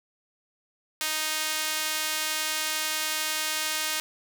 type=tone with high-pass filter; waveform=sawtooth; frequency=311.1 Hz; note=D#4; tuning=in tune; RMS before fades=-29 dBFS; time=1.01-4 s; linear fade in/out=0 ms; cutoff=2000 Hz; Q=0.54; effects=none